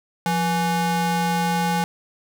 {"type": "ring-modulated tone", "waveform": "square", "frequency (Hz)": 330.3, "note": "E4", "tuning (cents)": 4, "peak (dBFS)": -17, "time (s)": [0.26, 1.84], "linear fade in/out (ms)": 0, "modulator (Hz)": 506, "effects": []}